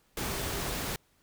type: tone in noise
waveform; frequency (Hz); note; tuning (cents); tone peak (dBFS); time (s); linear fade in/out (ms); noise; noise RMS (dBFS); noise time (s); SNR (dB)
sine; 397.6; G4; +25; -44; 0.28-0.71; 2; pink; -34; 0.17-0.96; -13
effects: pink hiss -68 dBFS RMS until 1.22 s